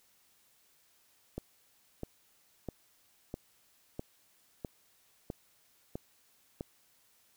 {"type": "click train", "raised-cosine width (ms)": 2, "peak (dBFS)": -24, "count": 9, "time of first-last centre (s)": [1.38, 6.609], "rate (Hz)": 1.53, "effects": ["white hiss -68 dBFS RMS until 7.36 s"]}